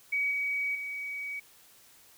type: tone with level steps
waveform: sine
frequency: 2265 Hz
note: C#7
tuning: 37 cents sharp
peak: -26 / -28 / -34 dBFS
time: 0.12-1.4 s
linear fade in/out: 10 ms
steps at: 0.31 / 0.75 s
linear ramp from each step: 2 ms
effects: white hiss -58 dBFS RMS until 2.17 s